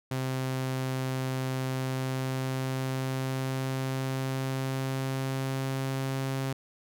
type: tone with pitch glide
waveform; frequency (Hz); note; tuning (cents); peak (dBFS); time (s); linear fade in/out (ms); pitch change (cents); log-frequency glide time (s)
sawtooth; 130.81 to 134.02; C3 to C3; 0 to +42; -25; 0.11-6.53; 5; +42; 1.74-6.09
effects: none